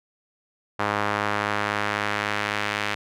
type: tone with band-pass filter sweep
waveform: sawtooth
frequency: 103.83 Hz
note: G#2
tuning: in tune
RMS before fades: -26 dBFS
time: 0.79-2.95 s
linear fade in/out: 10 ms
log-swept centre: 1200 to 2200 Hz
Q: 1.2
effects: none